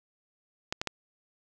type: clicks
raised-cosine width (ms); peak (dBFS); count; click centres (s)
0.2; -13; 3; 0.725 / 0.815 / 0.873
effects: none